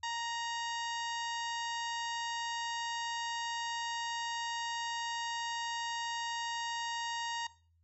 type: harmonic tone with a mistuned harmonic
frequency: 932.3 Hz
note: A#5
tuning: in tune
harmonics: 1 / 2 / 3 / 4 / 5 / 6 / 7 / 8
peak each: -37 / -42 / -45 / -45 / -48 / -52 / -50 / -52 dBFS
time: 0.03-7.47 s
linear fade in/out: 5 ms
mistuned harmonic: 3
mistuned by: +35 cents
effects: noise-tail reverb RT60 0.4 s tail -18 dB re dry + added 83 Hz sine -67 dBFS peak until 7.83 s